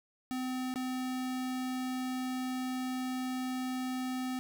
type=tone with dropouts; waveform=square; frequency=256 Hz; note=C4; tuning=38 cents flat; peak=-34 dBFS; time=0.31-4.39 s; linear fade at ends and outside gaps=0 ms; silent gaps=0.74-0.758 s; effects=none